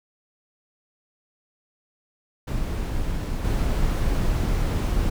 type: noise with level steps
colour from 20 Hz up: brown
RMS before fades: -26 / -22 dBFS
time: 2.47-5.1 s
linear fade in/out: 10 ms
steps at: 3.44 s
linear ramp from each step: 10 ms
effects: none